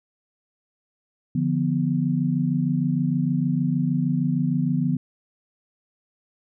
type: chord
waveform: sine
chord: B diminished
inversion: first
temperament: equal with one note detuned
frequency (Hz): 146.83 / 173.31 / 246.9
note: D3 / F3 / B3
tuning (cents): 0 / -13 / 0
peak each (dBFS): -24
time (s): 1.35-4.97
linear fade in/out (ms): 5
effects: none